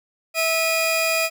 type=tone pair together; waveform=sawtooth; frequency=651 / 2458 Hz; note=E5 / D#7; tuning=-22 / -22 cents; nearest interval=octave + major seventh; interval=2300 cents; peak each=-18 dBFS; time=0.34-1.3 s; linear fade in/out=50 ms; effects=none